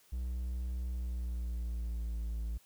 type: tone with pitch glide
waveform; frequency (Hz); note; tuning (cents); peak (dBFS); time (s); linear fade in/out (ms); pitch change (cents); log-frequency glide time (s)
triangle; 61.74 to 55.97; B1 to A1; 0 to +30; -32; 0.12-2.58; 10; -170; 0.86-2.25
effects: white hiss -65 dBFS RMS until 2.65 s